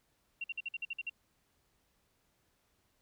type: tone bursts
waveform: sine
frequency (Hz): 2750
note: F7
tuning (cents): -27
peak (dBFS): -35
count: 9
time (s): 0.41-1.097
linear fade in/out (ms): 5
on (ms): 31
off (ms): 51
effects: pink hiss -75 dBFS RMS until 3.01 s